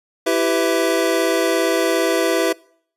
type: tone cluster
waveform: square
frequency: 331.9 / 389.3 / 498.6 / 658 Hz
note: E4 / G4 / B4 / E5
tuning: +12 / -12 / +16 / -3 cents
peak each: -22 dBFS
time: 0.26-2.53 s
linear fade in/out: 10 ms
effects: noise-tail reverb RT60 0.6 s tail -24 dB re dry + resampled to 32000 Hz